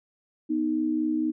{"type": "tone pair together", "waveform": "sine", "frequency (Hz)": [246.9, 311.1], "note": ["B3", "D#4"], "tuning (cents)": [0, 0], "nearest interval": "major third", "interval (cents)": 400, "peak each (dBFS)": [-29, -24], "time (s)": [0.49, 1.32], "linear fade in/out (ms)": 20, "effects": []}